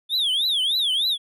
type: tone with vibrato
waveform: triangle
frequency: 3472 Hz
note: A7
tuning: 24 cents flat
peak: -18 dBFS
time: 0.09-1.18 s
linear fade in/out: 50 ms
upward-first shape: triangle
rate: 3.3 Hz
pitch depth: 280 cents each way
effects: none